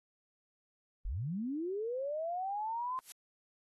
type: linear sweep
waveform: sine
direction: up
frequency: 32.25 to 1046.5 Hz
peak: -34 dBFS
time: 1.05-2.99 s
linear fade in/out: 0 ms
type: noise with exponential growth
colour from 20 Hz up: blue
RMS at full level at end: -42 dBFS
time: 2.96-3.12 s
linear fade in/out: 0 ms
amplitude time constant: 34 ms
effects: AAC 32 kbps